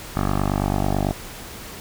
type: tone with low-pass filter sweep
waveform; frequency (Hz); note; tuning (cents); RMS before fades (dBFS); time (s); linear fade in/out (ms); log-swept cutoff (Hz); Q
10% pulse; 49.08; G1; +3; -22; 0.15-1.13; 10; 1300 to 670; 2.3
effects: pink hiss -37 dBFS RMS until 1.8 s